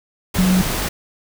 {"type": "tone in noise", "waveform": "sine", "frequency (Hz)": 185, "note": "F#3", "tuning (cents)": 0, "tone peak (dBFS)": -12, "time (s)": [0.38, 0.62], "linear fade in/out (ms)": 10, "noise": "pink", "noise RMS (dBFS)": -22, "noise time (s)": [0.34, 0.89], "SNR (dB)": 7, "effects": []}